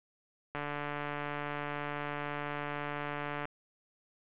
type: click train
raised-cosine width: 0.5 ms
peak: -22 dBFS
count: 425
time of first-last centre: 0.55-3.454 s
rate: 146 Hz
effects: resampled to 8000 Hz + 9-bit